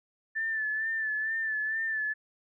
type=tone with vibrato; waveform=sine; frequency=1760 Hz; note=A6; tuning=in tune; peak=-28 dBFS; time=0.35-2.14 s; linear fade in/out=20 ms; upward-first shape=sine; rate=2.2 Hz; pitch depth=42 cents each way; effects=none